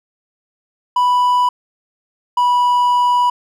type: tone pair in turn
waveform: triangle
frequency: 987.8 / 979.8 Hz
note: B5 / B5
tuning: 0 / -14 cents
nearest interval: unison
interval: 14 cents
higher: first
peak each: -9 dBFS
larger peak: neither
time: 0.96-1.49 / 2.37-3.3 s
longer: second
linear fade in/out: 5 ms
effects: none